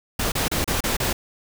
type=noise bursts; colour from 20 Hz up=pink; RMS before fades=-23 dBFS; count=6; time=0.19-1.13 s; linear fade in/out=5 ms; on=130 ms; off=32 ms; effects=none